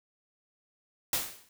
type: noise with exponential decay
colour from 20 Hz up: white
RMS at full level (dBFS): -26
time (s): 1.13-1.49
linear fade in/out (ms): 2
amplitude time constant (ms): 78
effects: none